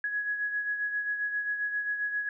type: beating tone pair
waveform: sine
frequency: 1673 / 1680.5 Hz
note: G#6 / G#6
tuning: +12 / +20 cents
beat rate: 7.5 Hz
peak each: -29 / -38 dBFS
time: 0.04-2.29 s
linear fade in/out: 2 ms
effects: none